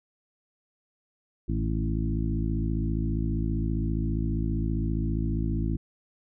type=harmonic tone with a mistuned harmonic; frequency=55 Hz; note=A1; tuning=in tune; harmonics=1 / 2 / 3 / 4 / 5 / 6; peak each=-28 / -31 / -33 / -34 / -35 / -36 dBFS; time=1.48-5.77 s; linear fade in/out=10 ms; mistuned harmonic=3; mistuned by=-43 cents; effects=none